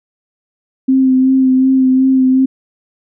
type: tone with vibrato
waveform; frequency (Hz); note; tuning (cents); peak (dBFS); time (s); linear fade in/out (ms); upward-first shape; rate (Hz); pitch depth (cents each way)
sine; 261.6; C4; 0; -7; 0.88-2.46; 10; sine; 2.7; 21
effects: none